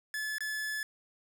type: tone with dropouts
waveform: 45% pulse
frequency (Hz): 1723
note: A6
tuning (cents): -37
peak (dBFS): -33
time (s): 0.14-0.83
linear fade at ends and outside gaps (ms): 1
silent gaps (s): 0.383-0.406
effects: none